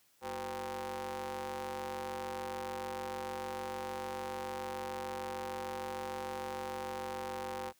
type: ring-modulated tone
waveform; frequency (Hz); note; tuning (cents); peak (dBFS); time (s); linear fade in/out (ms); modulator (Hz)
sawtooth; 139.7; C#3; +14; -31; 0.21-7.73; 50; 652
effects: white hiss -69 dBFS RMS until 7.79 s + high-pass 60 Hz 12 dB/octave